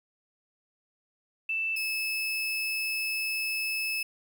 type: tone pair in turn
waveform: sine / 35% pulse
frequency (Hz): 2652 / 2606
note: E7 / E7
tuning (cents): +10 / -20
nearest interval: unison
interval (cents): 30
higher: first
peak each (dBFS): -27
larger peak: neither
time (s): 1.49-1.76 / 1.76-4.03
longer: second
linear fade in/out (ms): 5
effects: 10-bit